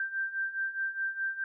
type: beating tone pair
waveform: sine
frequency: 1568 / 1572.8 Hz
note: G6 / G6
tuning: 0 / +5 cents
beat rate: 4.8 Hz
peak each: -36 / -32 dBFS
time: 0-1.44 s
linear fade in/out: 2 ms
effects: none